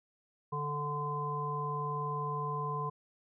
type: harmonic tone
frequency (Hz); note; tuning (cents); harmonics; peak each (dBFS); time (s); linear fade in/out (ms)
146.83; D3; 0; 1 / 3 / 5 / 7; -37 / -41 / -47 / -35; 0.52-2.9; 10
effects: none